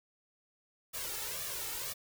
white noise with flanger, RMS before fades -39 dBFS, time 0.93-1.94 s, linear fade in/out 20 ms, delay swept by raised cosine 1.7 to 2.29 ms, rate 2 Hz, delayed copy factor +0.8, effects none

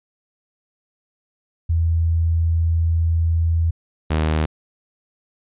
sine / sawtooth tone pair in turn, 82.7 / 78.06 Hz, E2 / D#2, +6 / +6 cents, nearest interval minor second, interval 100 cents, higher first, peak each -15 / -13 dBFS, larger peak second, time 1.69-3.71 / 4.1-4.46 s, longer first, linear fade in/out 10 ms, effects resampled to 8000 Hz

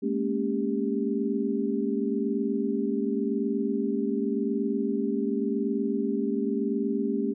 sine tone cluster, 211 / 231.9 / 279.5 / 397.4 Hz, G#3 / A#3 / C#4 / G4, +28 / -9 / +14 / +24 cents, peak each -30 dBFS, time 0.02-7.34 s, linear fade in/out 20 ms, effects none

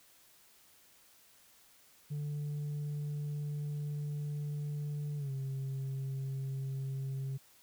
sine tone with pitch glide, 147 to 134.8 Hz, D3 to C#3, +2 to -48 cents, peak -32 dBFS, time 2.1-7.38 s, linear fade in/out 20 ms, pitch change -150 cents, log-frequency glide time 5.17-5.31 s, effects tanh soft clip ceiling -34 dBFS + white hiss -63 dBFS RMS until 7.62 s

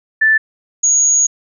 sine tone pair in turn, 1760 / 6678 Hz, A6 / G#8, 0 / +9 cents, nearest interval octave + major seventh, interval 2309 cents, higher second, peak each -8 / -9 dBFS, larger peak first, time 0.21-0.38 / 0.83-1.27 s, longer second, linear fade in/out 10 ms, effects none

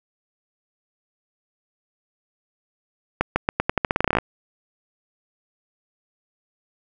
accelerating click train, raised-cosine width 0.5 ms, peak -3 dBFS, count 17, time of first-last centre 3.21-4.186 s, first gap 150 ms, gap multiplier 0.86, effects none

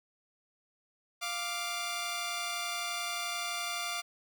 10% pulse tone pair together, 698.5 / 1174.7 Hz, F5 / D6, 0 / 0 cents, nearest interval major sixth, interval 900 cents, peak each -28 dBFS, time 1.21-4.02 s, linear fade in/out 20 ms, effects none

